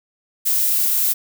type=noise; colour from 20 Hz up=violet; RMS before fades=-18 dBFS; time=0.45-1.14 s; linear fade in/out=20 ms; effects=none